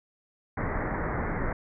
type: low-pass noise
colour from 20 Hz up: pink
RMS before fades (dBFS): -30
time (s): 0.57-1.53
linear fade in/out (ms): 5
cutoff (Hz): 2100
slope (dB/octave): 96
effects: none